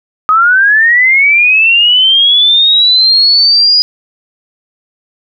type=linear sweep; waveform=sine; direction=up; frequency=1242 to 4938 Hz; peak=-4 dBFS; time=0.29-3.82 s; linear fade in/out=0 ms; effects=none